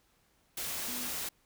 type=tone in noise; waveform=sine; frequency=247.2 Hz; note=B3; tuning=2 cents sharp; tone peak=-44 dBFS; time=0.88-1.09 s; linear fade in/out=5 ms; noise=white; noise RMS=-37 dBFS; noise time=0.57-1.29 s; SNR=-10 dB; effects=pink hiss -70 dBFS RMS until 1.45 s